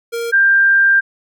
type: tone pair in turn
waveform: square / sine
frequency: 466.2 / 1588.6 Hz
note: A#4 / G6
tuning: 0 / +23 cents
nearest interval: octave + major sixth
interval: 2123 cents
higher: second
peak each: -20 / -8 dBFS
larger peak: second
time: 0.12-0.32 / 0.32-1.01 s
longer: second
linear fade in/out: 20 ms
effects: none